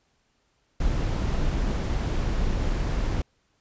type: noise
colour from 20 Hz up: brown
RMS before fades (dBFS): -25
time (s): 0.8-3.22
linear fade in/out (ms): 5
effects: pink hiss -69 dBFS RMS until 3.6 s + resampled to 16000 Hz